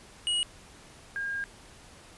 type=tone pair in turn; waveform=square / sine; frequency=2900 / 1616.8 Hz; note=F#7 / G#6; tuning=-35 / -47 cents; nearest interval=minor seventh; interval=1012 cents; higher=first; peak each=-26 / -30 dBFS; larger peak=first; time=0.27-0.43 / 1.16-1.44 s; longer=second; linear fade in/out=0 ms; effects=pink hiss -52 dBFS RMS until 2.17 s + resampled to 24000 Hz